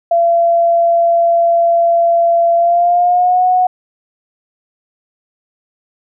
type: tone with pitch glide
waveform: sine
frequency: 680 to 733 Hz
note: F5 to F#5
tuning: -46 to -16 cents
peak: -8 dBFS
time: 0.11-3.67 s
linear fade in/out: 5 ms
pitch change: +130 cents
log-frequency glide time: 2.55-3.44 s
effects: none